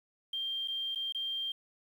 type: tone with dropouts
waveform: triangle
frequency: 3180 Hz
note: G7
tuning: 24 cents sharp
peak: -29 dBFS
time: 0.33-1.52 s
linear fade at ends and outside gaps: 5 ms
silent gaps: 0.676-0.682 / 0.949-0.957 / 1.124-1.147 s
effects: tanh soft clip ceiling -31 dBFS + 10-bit